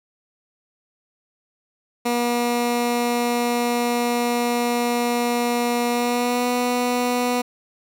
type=tone with pitch glide; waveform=15% pulse; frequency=240 to 245.6 Hz; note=B3 to B3; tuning=-49 to -9 cents; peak=-13 dBFS; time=2.05-7.42 s; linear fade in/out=10 ms; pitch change=+40 cents; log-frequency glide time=5.9-6.48 s; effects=none